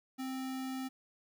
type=tone with sample-and-hold; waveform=sine; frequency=261.6 Hz; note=C4; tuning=in tune; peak=-36 dBFS; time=0.18-0.89 s; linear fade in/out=20 ms; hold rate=1050 Hz; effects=none